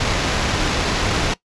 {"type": "noise with sample-and-hold", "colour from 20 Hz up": "pink", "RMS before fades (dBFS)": -20, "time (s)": [0, 1.34], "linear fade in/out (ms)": 5, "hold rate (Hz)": 8820, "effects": ["noise-tail reverb RT60 0.1 s tail -19 dB re dry", "resampled to 22050 Hz"]}